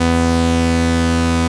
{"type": "tone pair together", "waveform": "sawtooth", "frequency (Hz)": [83.05, 249.3], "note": ["E2", "B3"], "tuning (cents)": [13, 16], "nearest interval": "octave + perfect fifth", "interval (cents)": 1903, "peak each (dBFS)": -12, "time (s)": [0, 1.48], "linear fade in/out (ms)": 10, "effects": ["resampled to 22050 Hz"]}